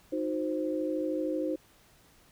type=chord; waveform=sine; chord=C diminished; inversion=first; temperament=equal with one note detuned; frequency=311.1 / 364.1 / 523.3 Hz; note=Eb4 / Gb4 / C5; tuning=0 / -28 / 0 cents; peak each=-31 / -36 / -33 dBFS; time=0.12-1.56 s; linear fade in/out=10 ms; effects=pink hiss -61 dBFS RMS until 2.31 s